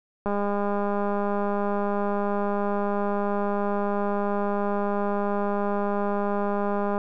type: click train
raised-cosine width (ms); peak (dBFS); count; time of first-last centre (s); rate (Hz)
1; -14; 1365; 0.26-6.979; 203
effects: none